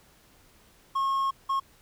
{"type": "tone bursts at uneven times", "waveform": "triangle", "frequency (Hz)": 1085, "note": "C#6", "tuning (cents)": -37, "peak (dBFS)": -22, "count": 2, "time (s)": [[0.95, 1.31], [1.49, 1.6]], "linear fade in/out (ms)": 10, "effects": ["pink hiss -59 dBFS RMS until 1.81 s"]}